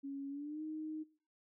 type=tone with pitch glide; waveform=sine; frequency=277.2 to 311.1 Hz; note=C#4 to D#4; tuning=0 to 0 cents; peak=-40 dBFS; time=0.03-1.04 s; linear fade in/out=20 ms; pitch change=+200 cents; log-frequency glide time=0.29-0.62 s; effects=noise-tail reverb RT60 0.4 s tail -20 dB re dry